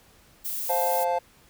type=noise; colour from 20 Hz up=violet; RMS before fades=-31 dBFS; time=0.44-1.05 s; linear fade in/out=20 ms
type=chord; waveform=triangle; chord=F major; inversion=second; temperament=just; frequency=523.8 / 698.5 / 873.1 Hz; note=C5 / F5 / A5; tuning=+2 / 0 / -14 cents; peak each=-25 dBFS; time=0.69-1.19 s; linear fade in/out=10 ms
effects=pink hiss -57 dBFS RMS until 1.49 s